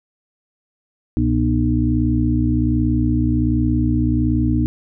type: harmonic tone with a mistuned harmonic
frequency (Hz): 61.3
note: B1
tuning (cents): -12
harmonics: 1 / 2 / 4 / 5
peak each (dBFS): -20 / -20 / -20 / -20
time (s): 1.17-4.66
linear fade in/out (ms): 0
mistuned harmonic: 1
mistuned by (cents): +130
effects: none